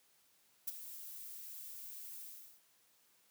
violet noise with ADSR envelope, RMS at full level -37 dBFS, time 0.67-2.62 s, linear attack 10 ms, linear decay 25 ms, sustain -12 dB, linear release 400 ms, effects white hiss -71 dBFS RMS until 3.3 s + high-pass 100 Hz 12 dB/octave

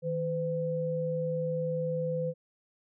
sine tone pair together, 158.5 / 507.4 Hz, D#3 / B4, +32 / +47 cents, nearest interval octave + minor sixth, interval 2015 cents, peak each -33 / -30 dBFS, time 0.02-2.34 s, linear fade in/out 50 ms, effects none

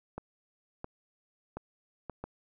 clicks, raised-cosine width 1 ms, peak -24 dBFS, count 5, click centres 0.18 / 0.844 / 1.57 / 2.097 / 2.24 s, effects none

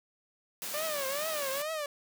white high-pass noise, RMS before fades -38 dBFS, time 0.62-1.62 s, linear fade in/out 0 ms, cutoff 150 Hz, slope 24 dB/octave
sawtooth tone with vibrato, 584 Hz, D5, 10 cents flat, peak -29 dBFS, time 0.74-1.86 s, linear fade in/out 2 ms, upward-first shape triangle, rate 2.3 Hz, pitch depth 190 cents each way
effects none

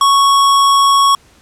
square tone, 1108.7 Hz, C#6, in tune, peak -8 dBFS, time 0.01-1.15 s, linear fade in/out 2 ms, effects pink hiss -48 dBFS RMS until 1.41 s + low-pass 10000 Hz 12 dB/octave

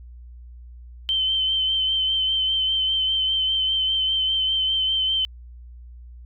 sine tone with vibrato, 3091 Hz, G7, 25 cents flat, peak -19 dBFS, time 1.09-5.25 s, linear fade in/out 0 ms, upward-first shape sine, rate 5 Hz, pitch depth 24 cents each way, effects added 60 Hz sine -39 dBFS peak until 6.25 s

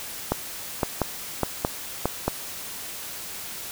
clicks, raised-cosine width 1 ms, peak -7 dBFS, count 7, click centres 0.32 / 0.832 / 1.017 / 1.433 / 1.649 / 2.056 / 2.28 s, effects white hiss -36 dBFS RMS until 3.71 s

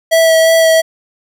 square tone with vibrato, 651 Hz, E5, 22 cents flat, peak -7 dBFS, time 0.11-0.82 s, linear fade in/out 20 ms, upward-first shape sine, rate 2.9 Hz, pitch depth 13 cents each way, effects none

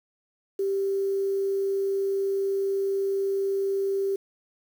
sine tone with quantisation, 392 Hz, G4, in tune, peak -23 dBFS, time 0.59-4.16 s, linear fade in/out 5 ms, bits 8, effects none

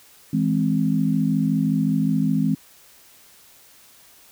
sine chord, E augmented, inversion none, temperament equal with one note detuned, 162.36 / 207.7 / 261.6 Hz, E3 / G#3 / B#3, -26 / 0 / 0 cents, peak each -22 dBFS, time 0.33-2.55 s, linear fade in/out 5 ms, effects white hiss -51 dBFS RMS until 4.31 s

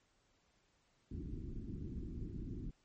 pink low-pass noise, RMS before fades -44 dBFS, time 1.11-2.71 s, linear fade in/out 5 ms, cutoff 350 Hz, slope 48 dB/octave, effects pink hiss -75 dBFS RMS until 2.84 s + MP3 32 kbps

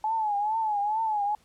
sine tone with vibrato, 853 Hz, G#5, 46 cents sharp, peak -24 dBFS, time 0.04-1.35 s, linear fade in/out 2 ms, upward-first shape triangle, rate 2.3 Hz, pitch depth 110 cents each way, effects pink hiss -63 dBFS RMS until 1.44 s + low-pass 11000 Hz 12 dB/octave

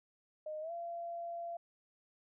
sine tone with pitch glide, 616 to 683.5 Hz, D#5 to F5, -17 to -37 cents, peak -39 dBFS, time 0.46-1.57 s, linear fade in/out 5 ms, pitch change +180 cents, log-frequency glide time 0.61-0.72 s, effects none

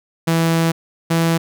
sawtooth tone pair in turn, 164.81 / 165.54 Hz, E3 / E3, 0 / +8 cents, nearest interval unison, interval 8 cents, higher second, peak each -10 dBFS, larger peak neither, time 0.27-0.72 / 1.1-1.38 s, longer first, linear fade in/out 10 ms, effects none

